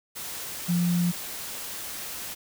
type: tone in noise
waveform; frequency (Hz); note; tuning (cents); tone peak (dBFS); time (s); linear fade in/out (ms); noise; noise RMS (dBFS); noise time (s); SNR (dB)
sine; 174.61; F3; 0; -21; 0.68-1.12; 20; white; -36; 0.15-2.35; +12
effects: none